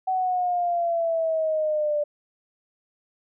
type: exponential sweep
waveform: sine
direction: down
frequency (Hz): 755 to 587.3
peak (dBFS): -21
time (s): 0.07-2.04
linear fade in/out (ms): 10
effects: none